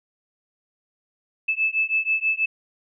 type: beating tone pair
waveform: sine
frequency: 2616 / 2622.2 Hz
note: E7 / E7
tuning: -14 / -10 cents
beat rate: 6.2 Hz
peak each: -23 dBFS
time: 1.48-2.46 s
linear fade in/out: 10 ms
effects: none